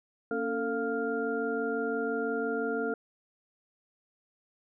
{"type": "tone cluster", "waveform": "sine", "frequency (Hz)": [233.1, 279, 448.5, 697, 1400], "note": ["A#3", "C#4", "A4", "F5", "F6"], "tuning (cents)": [0, 11, 33, -4, 4], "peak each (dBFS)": [-37, -36, -31, -38, -36], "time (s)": [0.31, 2.94], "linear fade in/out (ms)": 2, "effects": []}